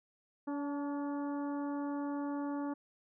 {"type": "harmonic tone with a mistuned harmonic", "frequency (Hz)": 285.5, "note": "D4", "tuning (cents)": -49, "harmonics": [1, 2, 3, 4, 5, 6], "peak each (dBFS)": [-35, -45, -45, -49, -54, -60], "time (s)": [0.47, 2.74], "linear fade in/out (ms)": 10, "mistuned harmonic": 3, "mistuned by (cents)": 29, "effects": []}